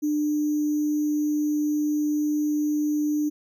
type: tone with sample-and-hold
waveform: sine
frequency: 299.3 Hz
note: D4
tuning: 33 cents sharp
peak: -21 dBFS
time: 0.02-3.3 s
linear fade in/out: 20 ms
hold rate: 6300 Hz
effects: none